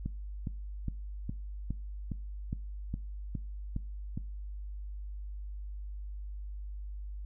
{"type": "click train", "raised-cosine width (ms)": 5, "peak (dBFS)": -22, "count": 11, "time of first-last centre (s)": [0.06, 4.175], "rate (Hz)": 2.43, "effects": ["noise-tail reverb RT60 0.4 s tail -22 dB re dry", "added 50 Hz sine -38 dBFS peak until 7.25 s"]}